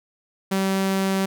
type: tone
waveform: sawtooth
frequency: 192.7 Hz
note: G3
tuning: 29 cents flat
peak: -16 dBFS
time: 0.51-1.26 s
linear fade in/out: 10 ms
effects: none